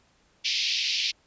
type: band-pass noise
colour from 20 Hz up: white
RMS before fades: -27 dBFS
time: 0.44-1.12 s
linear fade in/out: 20 ms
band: 2300 to 5300 Hz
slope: 48 dB/octave
effects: pink hiss -64 dBFS RMS until 1.26 s + resampled to 16000 Hz